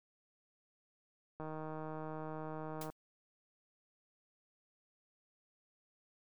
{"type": "click train", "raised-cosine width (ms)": 1, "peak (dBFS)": -31, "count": 235, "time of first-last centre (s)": [1.4, 2.9], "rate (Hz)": 156}
{"type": "noise with exponential decay", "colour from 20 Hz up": "white", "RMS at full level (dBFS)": -43, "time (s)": [2.81, 2.93], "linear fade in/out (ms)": 5, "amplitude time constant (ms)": 26}
{"effects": []}